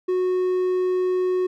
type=tone; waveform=triangle; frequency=366.9 Hz; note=F#4; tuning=15 cents flat; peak=-17 dBFS; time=0.08-1.47 s; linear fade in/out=10 ms; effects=none